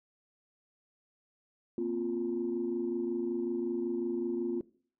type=chord; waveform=sine; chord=Bb suspended second; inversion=none; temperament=equal with one note detuned; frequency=236.2 / 261.6 / 349.2 Hz; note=Bb3 / C4 / F4; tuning=+23 / 0 / 0 cents; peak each=-36 / -37 / -31 dBFS; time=1.78-4.61 s; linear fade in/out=2 ms; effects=noise-tail reverb RT60 0.5 s tail -20 dB re dry + tanh soft clip ceiling -23 dBFS